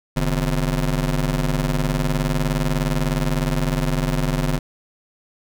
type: ring-modulated tone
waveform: 25% pulse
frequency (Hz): 96.7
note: G2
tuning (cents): -23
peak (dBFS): -12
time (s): 0.16-4.59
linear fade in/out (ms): 10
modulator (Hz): 58.2
effects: none